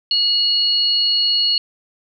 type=tone pair together; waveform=sine; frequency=2897 / 4341 Hz; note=F#7 / C#8; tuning=-37 / -37 cents; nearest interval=perfect fifth; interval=700 cents; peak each=-20 / -15 dBFS; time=0.11-1.58 s; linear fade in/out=2 ms; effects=none